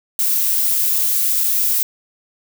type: noise with dropouts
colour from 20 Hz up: violet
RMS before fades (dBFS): -17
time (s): 0.19-1.83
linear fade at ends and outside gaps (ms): 1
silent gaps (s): 1.437-1.441
effects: none